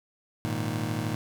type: chord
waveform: 25% pulse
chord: Ab suspended second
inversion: none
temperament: just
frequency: 103.83 / 116.8 / 155.74 Hz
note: Ab2 / Bb2 / Eb3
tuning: 0 / +4 / +2 cents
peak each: -30 / -28 / -30 dBFS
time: 0.45-1.15 s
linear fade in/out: 0 ms
effects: none

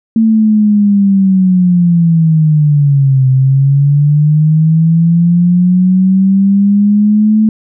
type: linear two-way sweep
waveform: sine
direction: down then up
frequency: 225.3 to 130 to 218.2 Hz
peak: -5 dBFS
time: 0.16-7.49 s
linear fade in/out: 2 ms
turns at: 3.28 s
effects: none

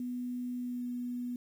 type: tone with pitch glide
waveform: sine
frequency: 246.9 to 244.9 Hz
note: B3 to B3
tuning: 0 to -14 cents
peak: -34 dBFS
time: 0-1.36 s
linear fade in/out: 2 ms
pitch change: -14 cents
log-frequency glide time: 0.56-0.85 s
effects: 10-bit

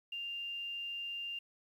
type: tone with quantisation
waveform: sine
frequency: 2794 Hz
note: F7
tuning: in tune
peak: -38 dBFS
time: 0.12-1.39 s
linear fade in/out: 5 ms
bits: 11
effects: none

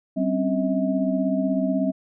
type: tone cluster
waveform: sine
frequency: 192.7 / 262.1 / 278.3 / 640 Hz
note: G3 / C4 / C#4 / D#5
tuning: -29 / +3 / +7 / +49 cents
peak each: -25 / -23 / -29 / -27 dBFS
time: 0.16-1.92 s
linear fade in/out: 20 ms
effects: none

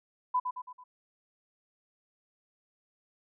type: tone with echo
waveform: sine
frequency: 1000 Hz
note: B5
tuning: 21 cents sharp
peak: -24 dBFS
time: 0.34-0.4 s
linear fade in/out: 10 ms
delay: 110 ms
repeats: 4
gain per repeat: -6 dB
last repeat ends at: 0.84 s
effects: none

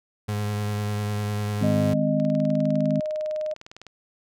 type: tone with vibrato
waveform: 35% pulse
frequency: 104.2 Hz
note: G#2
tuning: 6 cents sharp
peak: -23 dBFS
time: 0.28-1.94 s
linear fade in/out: 10 ms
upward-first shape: square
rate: 10 Hz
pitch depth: 13 cents each way
type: chord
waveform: sine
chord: Ab major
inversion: second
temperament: just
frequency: 155.74 / 207.7 / 259.6 Hz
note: Eb3 / Ab3 / C4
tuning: +2 / 0 / -13 cents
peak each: -25 dBFS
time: 1.61-3 s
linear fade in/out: 5 ms
type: tone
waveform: sine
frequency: 615 Hz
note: D#5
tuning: 20 cents flat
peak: -25 dBFS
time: 1.63-3.54 s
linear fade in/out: 10 ms
type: click train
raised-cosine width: 0.2 ms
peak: -25 dBFS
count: 34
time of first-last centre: 2.2-3.867 s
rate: 19.8 Hz
effects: none

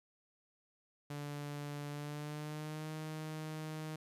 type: tone with pitch glide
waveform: sawtooth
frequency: 145.4 to 155.84 Hz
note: D3 to D#3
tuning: -17 to +3 cents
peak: -37 dBFS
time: 1.1-3.96 s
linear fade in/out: 5 ms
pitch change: +120 cents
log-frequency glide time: 1.89-2.91 s
effects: resampled to 32000 Hz + 13-bit

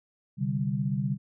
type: chord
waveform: sine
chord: C suspended second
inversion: none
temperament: equal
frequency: 130.81 / 146.83 / 196 Hz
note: C3 / D3 / G3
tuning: 0 / 0 / 0 cents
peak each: -30 dBFS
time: 0.37-1.18 s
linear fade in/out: 50 ms
effects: none

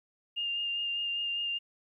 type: tone with vibrato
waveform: sine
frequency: 2812 Hz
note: F7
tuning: 11 cents sharp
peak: -30 dBFS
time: 0.36-1.59 s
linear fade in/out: 20 ms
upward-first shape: sine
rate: 5 Hz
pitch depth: 15 cents each way
effects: 12-bit

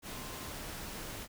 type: tone in noise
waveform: sine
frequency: 1046.5 Hz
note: C6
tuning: in tune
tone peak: -53 dBFS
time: 0.09-0.53 s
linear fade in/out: 50 ms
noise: pink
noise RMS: -43 dBFS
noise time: 0.02-1.28 s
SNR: -13 dB
effects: none

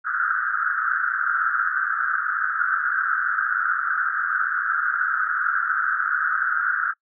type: band-pass noise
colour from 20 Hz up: pink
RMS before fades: -23 dBFS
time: 0.04-6.94 s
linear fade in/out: 50 ms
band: 1300 to 1600 Hz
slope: 96 dB/octave
effects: noise-tail reverb RT60 0.1 s tail -25 dB re dry

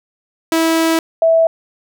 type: tone pair in turn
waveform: sawtooth / sine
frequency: 326 / 655 Hz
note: E4 / E5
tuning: -19 / -11 cents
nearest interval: octave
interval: 1208 cents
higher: second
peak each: -8 dBFS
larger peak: neither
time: 0.52-0.99 / 1.22-1.47 s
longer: first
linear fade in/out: 2 ms
effects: none

